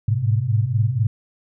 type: tone cluster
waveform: sine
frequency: 104.9 / 109 / 128.3 Hz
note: G#2 / A2 / C3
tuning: +18 / -16 / -34 cents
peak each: -21 dBFS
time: 0.08-1.07 s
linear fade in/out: 5 ms
effects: none